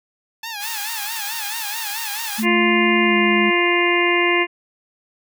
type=tone with vibrato; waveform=10% pulse; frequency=866 Hz; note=A5; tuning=28 cents flat; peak=-19 dBFS; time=0.43-2.4 s; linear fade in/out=5 ms; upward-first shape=sine; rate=4.6 Hz; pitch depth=120 cents each way
type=high-pass noise; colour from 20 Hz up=white; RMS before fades=-29 dBFS; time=0.59-2.46 s; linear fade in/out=50 ms; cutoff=990 Hz; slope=24 dB/octave
type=tone with pitch glide; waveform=sine; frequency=220 to 212 Hz; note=A3 to G#3; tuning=0 to +36 cents; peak=-19 dBFS; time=2.38-3.51 s; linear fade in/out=20 ms; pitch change=-64 cents; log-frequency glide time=3.04-3.16 s
type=harmonic tone; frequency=349.2 Hz; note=F4; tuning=in tune; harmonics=1 / 2 / 3 / 5 / 6 / 7 / 8; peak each=-19 / -27 / -23 / -25 / -19 / -26 / -25 dBFS; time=2.42-4.47 s; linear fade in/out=50 ms
effects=none